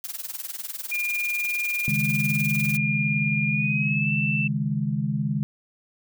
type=noise with tremolo; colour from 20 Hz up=blue; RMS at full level=-30 dBFS; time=0.04-2.77 s; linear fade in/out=0 ms; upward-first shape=triangle; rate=20 Hz; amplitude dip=95%
type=tone with pitch glide; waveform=sine; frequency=2412 to 2661 Hz; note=D7 to E7; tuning=+46 to +16 cents; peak=-24 dBFS; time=0.91-4.48 s; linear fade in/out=10 ms; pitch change=+170 cents; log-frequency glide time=3.48-4.11 s
type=chord; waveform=sine; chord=C# suspended second; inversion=none; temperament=equal with one note detuned; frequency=136.92 / 155.56 / 207.7 Hz; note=C#3 / D#3 / G#3; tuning=-21 / 0 / 0 cents; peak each=-27 dBFS; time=1.88-5.43 s; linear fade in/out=0 ms
effects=none